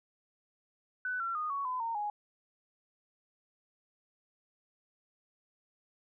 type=tone with pitch steps; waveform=sine; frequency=1499 / 1358.8 / 1231.7 / 1116.5 / 1012.1 / 917.4 / 831.6 Hz; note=F#6 / F6 / D#6 / C#6 / B5 / A#5 / G#5; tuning=+22 / -48 / -18 / +12 / +42 / -28 / +2 cents; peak=-32 dBFS; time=1.05-2.1 s; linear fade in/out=2 ms; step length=150 ms; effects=none